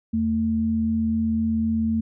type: tone pair together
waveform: sine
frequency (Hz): 83.9 / 224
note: E2 / A3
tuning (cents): +31 / +31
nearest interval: octave + perfect fourth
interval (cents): 1700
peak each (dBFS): -29 / -20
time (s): 0.13-2.01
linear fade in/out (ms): 10
effects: none